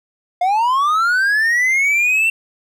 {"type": "linear sweep", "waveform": "triangle", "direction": "up", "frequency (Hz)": [698, 2710], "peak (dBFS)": -11, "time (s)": [0.41, 2.3], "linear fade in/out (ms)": 5, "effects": []}